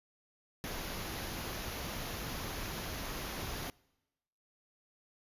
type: band-stop noise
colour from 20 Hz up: pink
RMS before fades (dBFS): -40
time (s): 0.64-3.7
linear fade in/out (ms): 0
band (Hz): 6900 to 9900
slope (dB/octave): 96
effects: noise-tail reverb RT60 1.0 s tail -25 dB re dry + resampled to 32000 Hz